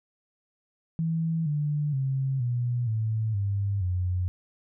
sine tone with pitch steps, 163.3 / 148.03 / 134.18 / 121.63 / 110.26 / 99.94 / 90.6 Hz, E3 / D3 / C3 / B2 / A2 / G2 / F#2, -16 / +14 / +44 / -26 / +4 / +34 / -36 cents, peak -24 dBFS, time 0.99-4.28 s, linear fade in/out 0 ms, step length 470 ms, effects none

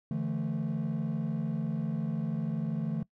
triangle chord, D suspended second, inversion none, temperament equal with one note detuned, 146.83 / 167.02 / 220 Hz, D3 / E3 / A3, 0 / +23 / 0 cents, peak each -31 dBFS, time 0.11-3.03 s, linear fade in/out 2 ms, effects noise-tail reverb RT60 0.1 s tail -23 dB re dry + tanh soft clip ceiling -23 dBFS

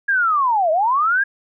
sine linear two-way sweep, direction down then up, 1654 to 609 to 1654 Hz, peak -14 dBFS, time 0.08-1.24 s, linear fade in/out 10 ms, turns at 0.71 s, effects none

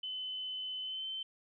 sine tone with pitch glide, 3032 to 3085 Hz, F#7 to G7, +42 to -28 cents, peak -37 dBFS, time 0.03-1.23 s, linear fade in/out 5 ms, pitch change +30 cents, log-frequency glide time 0.82-1.06 s, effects none

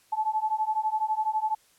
sine beating tone pair, 860 / 872 Hz, A5 / A5, -40 / -16 cents, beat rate 12 Hz, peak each -28 / -27 dBFS, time 0.12-1.55 s, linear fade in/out 10 ms, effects white hiss -62 dBFS RMS until 1.78 s + low-pass 12000 Hz 12 dB/octave

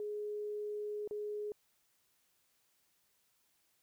sine tone with dropouts, 418.3 Hz, G#4, 12 cents sharp, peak -37 dBFS, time 0-1.52 s, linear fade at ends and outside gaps 1 ms, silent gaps 1.076-1.11 s, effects white hiss -75 dBFS RMS until 3.82 s

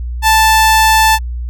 sawtooth tone, 880 Hz, A5, in tune, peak -3 dBFS, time 0.22-1.19 s, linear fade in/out 50 ms, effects added 60 Hz sine -18 dBFS peak until 1.49 s

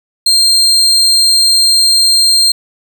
35% pulse tone, 4186 Hz, C8, in tune, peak -5 dBFS, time 0.26-2.52 s, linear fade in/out 5 ms, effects none

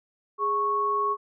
sine tone pair together, 413.7 / 1104.4 Hz, G#4 / C#6, -7 / -7 cents, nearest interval octave + perfect fourth, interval 1700 cents, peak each -30 / -23 dBFS, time 0.38-1.17 s, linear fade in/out 50 ms, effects none

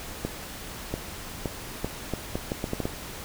accelerating click train, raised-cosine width 2 ms, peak -14 dBFS, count 11, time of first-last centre 0.25-2.855 s, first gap 690 ms, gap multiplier 0.75, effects pink hiss -39 dBFS RMS until 3.24 s

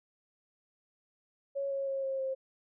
sine tone with pitch steps, 554.4 / 548.3 / 542.4 / 536.4 / 530.6 Hz, C#5 / C#5 / C#5 / C5 / C5, 0 / -19 / -38 / +43 / +24 cents, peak -31 dBFS, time 1.55-2.35 s, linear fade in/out 20 ms, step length 160 ms, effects none

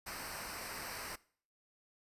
pink noise with comb filter, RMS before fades -44 dBFS, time 0.06-1.16 s, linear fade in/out 10 ms, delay 0.29 ms, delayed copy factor -0.7, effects noise-tail reverb RT60 0.5 s tail -21 dB re dry + resampled to 32000 Hz

